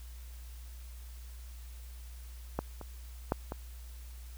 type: clicks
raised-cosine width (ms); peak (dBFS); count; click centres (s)
1; -17 / -29 / -14 / -23; 4; 2.59 / 2.813 / 3.321 / 3.521
effects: added 60 Hz sine -44 dBFS peak until 4.37 s + white hiss -58 dBFS RMS until 4.37 s